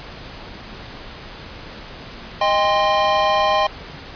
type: chord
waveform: square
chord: C minor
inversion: first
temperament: equal with one note detuned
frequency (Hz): 622.3 / 801.4 / 1046.5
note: Eb5 / G5 / C6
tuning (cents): 0 / +38 / 0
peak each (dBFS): -20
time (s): 2.41-3.67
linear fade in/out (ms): 5
effects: pink hiss -36 dBFS RMS until 4.15 s + resampled to 11025 Hz